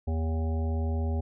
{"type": "harmonic tone", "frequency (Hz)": 80.3, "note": "E2", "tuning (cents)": -45, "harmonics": [1, 3, 5, 7, 9, 10], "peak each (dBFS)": [-26, -36, -40, -43, -45, -46], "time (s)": [0.07, 1.21], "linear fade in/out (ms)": 10, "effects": []}